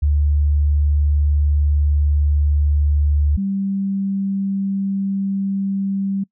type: tone pair in turn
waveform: sine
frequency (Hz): 73.3 / 195.69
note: D2 / G3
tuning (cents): -3 / -3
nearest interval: octave + perfect fourth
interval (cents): 1700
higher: second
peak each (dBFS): -13 / -18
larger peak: first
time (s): 0.02-3.37 / 3.37-6.24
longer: first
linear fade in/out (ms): 10
effects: noise-tail reverb RT60 0.1 s tail -25 dB re dry